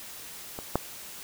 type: clicks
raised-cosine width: 1 ms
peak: -22 / -9 dBFS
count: 2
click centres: 0.589 / 0.756 s
effects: white hiss -43 dBFS RMS until 1.23 s